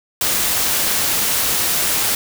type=noise; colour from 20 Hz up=white; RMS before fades=-18 dBFS; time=0.21-2.15 s; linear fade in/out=2 ms; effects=none